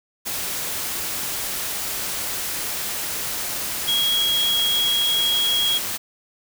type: tone in noise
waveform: sine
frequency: 3299 Hz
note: G#7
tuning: 12 cents flat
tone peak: -18 dBFS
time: 3.87-5.79 s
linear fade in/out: 20 ms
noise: white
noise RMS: -27 dBFS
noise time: 0.25-5.98 s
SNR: +6 dB
effects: none